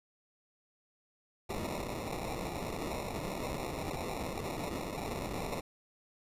white noise with sample-and-hold, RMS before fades -38 dBFS, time 1.49-5.61 s, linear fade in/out 10 ms, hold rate 1575 Hz, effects resampled to 32000 Hz

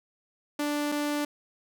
sawtooth tone pair in turn, 293.6 / 293.6 Hz, D4 / D4, 0 / 0 cents, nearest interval unison, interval 0 cents, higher neither, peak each -23 dBFS, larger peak neither, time 0.59-0.92 / 0.92-1.25 s, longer neither, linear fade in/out 5 ms, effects none

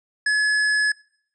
sine tone with tanh clipping, 1702 Hz, G#6, 42 cents sharp, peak -19 dBFS, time 0.26-0.92 s, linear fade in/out 5 ms, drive 14 dB, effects noise-tail reverb RT60 0.7 s tail -25 dB re dry + resampled to 22050 Hz

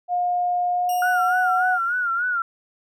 sine tone with pitch glide, 713 to 736.9 Hz, F5 to F#5, +36 to -7 cents, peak -19 dBFS, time 0.08-1.79 s, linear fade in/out 50 ms, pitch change +57 cents, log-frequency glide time 0.71-1.45 s
10% pulse tone with exponential decay, 2836 Hz, F7, 26 cents sharp, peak -23 dBFS, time 0.89-2.32 s, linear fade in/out 2 ms, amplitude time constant 310 ms
sine tone with vibrato, 1421 Hz, F6, 30 cents sharp, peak -20 dBFS, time 1.02-2.42 s, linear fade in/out 2 ms, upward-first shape sine, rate 3.4 Hz, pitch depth 87 cents each way
effects none

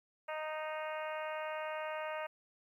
harmonic tone, 310.1 Hz, D#4, 6 cents flat, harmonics 2 / 3 / 4 / 5 / 6 / 7 / 8 / 9, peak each -40 / -44 / -46 / -48 / -50 / -51 / -52 / -53 dBFS, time 0.28-2.27 s, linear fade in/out 10 ms, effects 12-bit

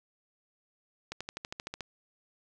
accelerating click train, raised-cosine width 0.2 ms, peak -20 dBFS, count 10, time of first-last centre 1.12-1.807 s, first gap 86 ms, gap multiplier 0.97, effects none

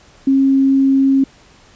sine tone, 270.3 Hz, C#4, 44 cents flat, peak -9 dBFS, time 0.27-1.24 s, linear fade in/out 5 ms, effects pink hiss -47 dBFS RMS until 1.75 s + resampled to 16000 Hz

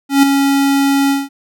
square tone with ADSR envelope, 277.2 Hz, C#4, in tune, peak -5 dBFS, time 0.09-1.29 s, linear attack 140 ms, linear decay 5 ms, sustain -6 dB, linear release 190 ms, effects none

